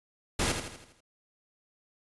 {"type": "noise with echo", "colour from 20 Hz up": "pink", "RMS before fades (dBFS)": -28, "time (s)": [0.39, 0.52], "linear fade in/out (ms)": 5, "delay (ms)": 81, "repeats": 6, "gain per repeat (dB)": -6, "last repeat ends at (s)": 1.006, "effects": ["resampled to 24000 Hz"]}